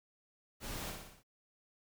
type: noise with echo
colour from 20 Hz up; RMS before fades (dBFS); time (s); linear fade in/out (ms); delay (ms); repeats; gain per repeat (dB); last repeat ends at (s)
pink; -43; 0.6-0.94; 50; 59; 5; -4; 1.235
effects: none